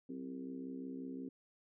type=harmonic tone with a mistuned harmonic; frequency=65.6 Hz; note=C2; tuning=5 cents sharp; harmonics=3 / 4 / 5 / 6 / 7; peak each=-52 / -43 / -54 / -52 / -56 dBFS; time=0.09-1.29 s; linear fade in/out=5 ms; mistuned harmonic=3; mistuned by=-93 cents; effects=none